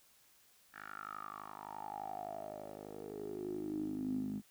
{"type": "tone with band-pass filter sweep", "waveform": "10% pulse", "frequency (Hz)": 51.7, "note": "G#1", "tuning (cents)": -7, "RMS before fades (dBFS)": -43, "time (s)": [0.72, 4.42], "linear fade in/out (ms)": 50, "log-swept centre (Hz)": [1600, 220], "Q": 9.6, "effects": ["white hiss -67 dBFS RMS until 4.5 s"]}